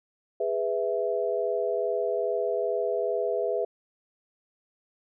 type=chord; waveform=sine; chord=E major; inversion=first; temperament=just; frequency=412 / 494.4 / 659.3 Hz; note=G#4 / B4 / E5; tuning=-14 / +2 / 0 cents; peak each=-29 dBFS; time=0.4-3.65 s; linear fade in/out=5 ms; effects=none